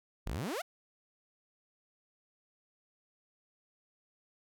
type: exponential sweep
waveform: sawtooth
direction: up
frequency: 35.53 to 780 Hz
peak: -31 dBFS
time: 0.26-0.62 s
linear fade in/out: 10 ms
effects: none